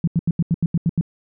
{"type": "tone bursts", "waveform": "sine", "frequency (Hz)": 166.6, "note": "E3", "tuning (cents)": 19, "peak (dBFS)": -14, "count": 9, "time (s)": [0.04, 1.011], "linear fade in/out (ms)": 2, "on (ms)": 35, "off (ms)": 82, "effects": []}